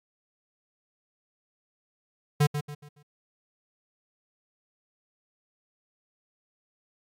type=tone with echo; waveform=square; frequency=146.83 Hz; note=D3; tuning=in tune; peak=-19 dBFS; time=2.4-2.47 s; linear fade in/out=10 ms; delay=140 ms; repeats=4; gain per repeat=-9 dB; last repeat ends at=3.03 s; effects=AAC 48 kbps